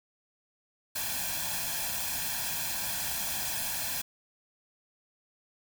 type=noise with comb filter; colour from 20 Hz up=white; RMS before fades=-33 dBFS; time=0.95-4.02 s; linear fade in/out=10 ms; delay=1.2 ms; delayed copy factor=+0.75; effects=none